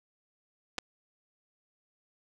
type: clicks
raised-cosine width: 0.2 ms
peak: -16 dBFS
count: 2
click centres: 0.782 / 0.786 s
effects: 7-bit